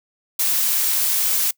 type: noise with amplitude modulation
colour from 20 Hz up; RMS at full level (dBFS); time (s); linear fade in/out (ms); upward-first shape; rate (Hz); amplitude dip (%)
blue; -18; 0.39-1.51; 5; sine; 252; 30
effects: noise-tail reverb RT60 0.1 s tail -23 dB re dry